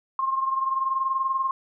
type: tone pair together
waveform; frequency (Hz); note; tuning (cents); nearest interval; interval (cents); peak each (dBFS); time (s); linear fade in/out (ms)
sine; 1063 / 1083.5; C6 / C#6; +27 / -40; unison; 33; -23 / -30; 0.19-1.51; 2
effects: none